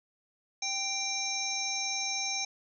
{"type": "harmonic tone", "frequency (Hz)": 786, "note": "G5", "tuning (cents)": 4, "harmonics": [1, 3, 5, 7, 8], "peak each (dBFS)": [-40, -36, -39, -36, -35], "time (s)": [0.62, 2.45], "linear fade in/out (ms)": 5, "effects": []}